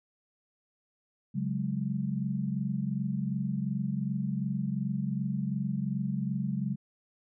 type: chord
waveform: sine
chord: C# suspended fourth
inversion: none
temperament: equal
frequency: 138.59 / 185 / 207.7 Hz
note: C#3 / F#3 / G#3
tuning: 0 / 0 / 0 cents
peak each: -33 dBFS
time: 1.34-6.76 s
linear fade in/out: 20 ms
effects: none